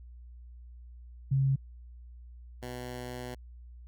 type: tone pair in turn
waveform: sine / 10% pulse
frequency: 135.5 / 124.12 Hz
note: C#3 / B2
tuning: -39 / +9 cents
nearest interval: major second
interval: 152 cents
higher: first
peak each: -23 / -30 dBFS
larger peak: first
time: 1.31-1.56 / 2.62-3.35 s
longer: second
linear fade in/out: 10 ms
effects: added 60 Hz sine -46 dBFS peak until 3.87 s